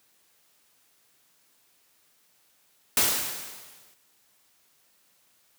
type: noise with exponential decay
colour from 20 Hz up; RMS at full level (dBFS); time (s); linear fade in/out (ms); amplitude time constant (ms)
white; -20; 2.97-3.94; 1; 210
effects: white hiss -65 dBFS RMS until 5.58 s + high-pass 100 Hz 12 dB/octave